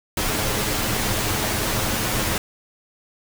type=noise with comb filter; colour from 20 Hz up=pink; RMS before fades=-23 dBFS; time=0.17-2.38 s; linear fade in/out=2 ms; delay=9.4 ms; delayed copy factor=+0.55; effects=none